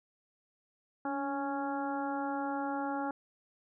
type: harmonic tone with a mistuned harmonic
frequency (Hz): 277.2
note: C#4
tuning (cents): 0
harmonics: 1 / 2 / 3 / 4 / 5 / 6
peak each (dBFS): -36 / -41 / -36 / -45 / -42 / -51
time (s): 1.05-3.11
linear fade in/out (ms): 2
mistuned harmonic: 1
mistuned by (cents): +37
effects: none